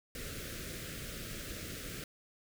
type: band-stop noise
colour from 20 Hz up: pink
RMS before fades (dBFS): -43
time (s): 0.15-2.04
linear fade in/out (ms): 2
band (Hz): 610 to 1300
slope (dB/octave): 48
effects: none